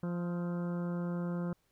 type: harmonic tone with a mistuned harmonic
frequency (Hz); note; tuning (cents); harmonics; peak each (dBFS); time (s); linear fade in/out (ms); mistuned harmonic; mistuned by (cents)
174.1; F3; -5; 1 / 2 / 3 / 4 / 5 / 6 / 7 / 8 / 9; -33 / -43 / -44 / -54 / -56 / -52 / -54 / -54 / -60; 0.03-1.53; 2; 7; +62
effects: pink hiss -75 dBFS RMS until 1.71 s